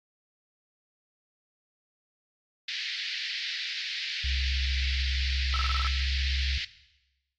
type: band-pass noise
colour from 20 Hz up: white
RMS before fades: -34 dBFS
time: 2.68-6.65 s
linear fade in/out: 5 ms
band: 1800 to 4800 Hz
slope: 48 dB/octave
type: tone with pitch glide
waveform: sine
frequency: 66.3 to 67.07 Hz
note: C2 to C2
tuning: +23 to +43 cents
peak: -27 dBFS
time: 4.24-6.58 s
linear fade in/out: 5 ms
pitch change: +20 cents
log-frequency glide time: 5.67-6.1 s
type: tone bursts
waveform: sine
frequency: 1313 Hz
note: E6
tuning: 7 cents flat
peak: -29 dBFS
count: 7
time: 5.54-5.869 s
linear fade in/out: 0 ms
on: 23 ms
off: 28 ms
effects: noise-tail reverb RT60 1.0 s tail -17 dB re dry + AAC 48 kbps